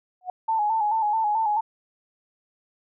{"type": "tone with exponential growth", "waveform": "sine", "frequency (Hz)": 732, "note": "F#5", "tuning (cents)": -19, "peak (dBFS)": -23, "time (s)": [0.21, 0.3], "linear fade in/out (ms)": 2, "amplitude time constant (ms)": 18}
{"type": "tone with vibrato", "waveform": "sine", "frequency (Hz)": 864, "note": "A5", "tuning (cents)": -32, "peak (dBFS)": -20, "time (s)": [0.48, 1.61], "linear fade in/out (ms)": 10, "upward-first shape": "square", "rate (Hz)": 4.6, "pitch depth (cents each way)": 55}
{"effects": []}